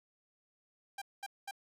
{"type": "tone bursts", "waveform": "sawtooth", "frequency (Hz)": 793, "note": "G5", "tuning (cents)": 20, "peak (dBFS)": -36, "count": 3, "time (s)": [0.98, 1.511], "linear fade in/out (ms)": 5, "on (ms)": 37, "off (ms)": 210, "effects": ["resampled to 32000 Hz"]}